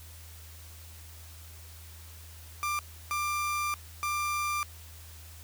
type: tone bursts at uneven times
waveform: 30% pulse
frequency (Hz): 1188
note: D6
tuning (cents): +20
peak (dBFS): -26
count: 3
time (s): 2.63-2.79 / 3.11-3.74 / 4.03-4.63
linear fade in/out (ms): 0
effects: added 81 Hz sine -47 dBFS peak until 5.43 s + white hiss -52 dBFS RMS until 5.43 s